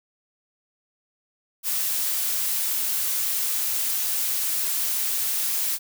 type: noise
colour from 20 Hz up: blue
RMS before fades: -25 dBFS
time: 1.63-5.79 s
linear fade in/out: 50 ms
effects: none